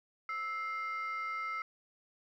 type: tone pair together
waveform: sine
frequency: 1311.5 / 2100 Hz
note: E6 / C7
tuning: -9 / +6 cents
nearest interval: minor sixth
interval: 815 cents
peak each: -35 / -38 dBFS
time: 0.29-1.62 s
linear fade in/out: 2 ms
effects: tanh soft clip ceiling -31 dBFS + 12-bit